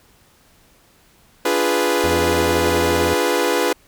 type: chord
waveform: sawtooth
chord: D diminished seventh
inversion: none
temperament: equal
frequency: 293.7 / 349.2 / 415.3 / 493.9 Hz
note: D4 / F4 / Ab4 / Cb5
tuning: 0 / 0 / 0 / 0 cents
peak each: -21 / -18 / -18 / -16 dBFS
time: 1.45-3.73 s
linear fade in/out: 5 ms
type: harmonic tone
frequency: 85.3 Hz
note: F2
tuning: 40 cents flat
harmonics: 1 / 2 / 3 / 4 / 5 / 6 / 7 / 8 / 9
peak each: -25 / -30 / -29 / -33 / -31 / -37 / -35 / -37 / -39 dBFS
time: 2.04-3.14 s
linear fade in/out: 0 ms
effects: pink hiss -54 dBFS RMS until 3.87 s